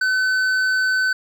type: tone with hard clipping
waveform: sine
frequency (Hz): 1517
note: F#6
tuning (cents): +43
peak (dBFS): -18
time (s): 0.01-1.13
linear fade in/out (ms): 5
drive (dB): 7
effects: none